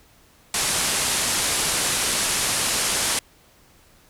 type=low-pass noise; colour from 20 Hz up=white; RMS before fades=-23 dBFS; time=0.54-3.19 s; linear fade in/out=2 ms; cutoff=11000 Hz; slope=48 dB/octave; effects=pink hiss -55 dBFS RMS until 4.09 s